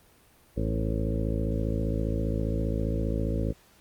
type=harmonic tone with a mistuned harmonic; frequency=55 Hz; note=A1; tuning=in tune; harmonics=1 / 2 / 3 / 4 / 5 / 6 / 8 / 9 / 10; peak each=-29 / -32 / -34 / -35 / -36 / -37 / -38 / -39 / -39 dBFS; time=0.56-3.53 s; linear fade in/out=20 ms; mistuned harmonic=1; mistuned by=+83 cents; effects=pink hiss -59 dBFS RMS until 3.8 s + Opus 32 kbps